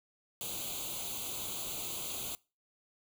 white noise with comb filter, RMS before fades -39 dBFS, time 0.41-2.35 s, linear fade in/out 0 ms, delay 0.28 ms, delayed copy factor +0.9, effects noise-tail reverb RT60 0.3 s tail -23 dB re dry

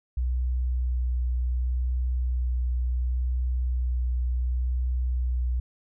sine tone with vibrato, 62 Hz, B1, 7 cents sharp, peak -22 dBFS, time 0.17-5.6 s, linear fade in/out 5 ms, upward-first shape sine, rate 0.69 Hz, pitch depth 13 cents each way, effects tanh soft clip ceiling -19 dBFS

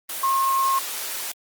sine tone in noise, 1074 Hz, C6, 45 cents sharp, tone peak -18 dBFS, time 0.23-0.79 s, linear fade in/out 5 ms, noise white, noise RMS -30 dBFS, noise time 0.09-1.32 s, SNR +9 dB, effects high-pass 400 Hz 12 dB/octave + Opus 24 kbps

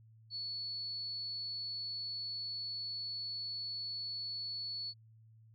sine tone, 4420 Hz, C#8, 6 cents flat, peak -38 dBFS, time 0.3-4.94 s, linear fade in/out 50 ms, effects added 111 Hz sine -58 dBFS peak until 5.54 s

